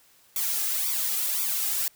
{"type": "noise with flanger", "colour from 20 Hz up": "blue", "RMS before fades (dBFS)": -27, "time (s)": [0.36, 1.88], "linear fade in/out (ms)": 2, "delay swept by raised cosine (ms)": [0.85, 2.45], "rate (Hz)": 1.9, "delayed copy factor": 0.8, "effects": ["white hiss -59 dBFS RMS until 1.95 s"]}